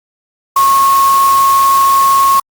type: tone in noise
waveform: sine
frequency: 1092 Hz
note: C#6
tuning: 26 cents flat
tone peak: -6 dBFS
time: 0.56-2.4 s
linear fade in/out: 5 ms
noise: white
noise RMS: -21 dBFS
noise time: 0.56-2.4 s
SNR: +12 dB
effects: Opus 48 kbps